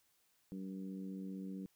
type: harmonic tone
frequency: 95.4 Hz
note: G2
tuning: 47 cents flat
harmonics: 2 / 3 / 4 / 5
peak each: -43 / -48 / -57 / -58 dBFS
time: 0.52-1.66 s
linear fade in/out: 0 ms
effects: white hiss -75 dBFS RMS until 1.75 s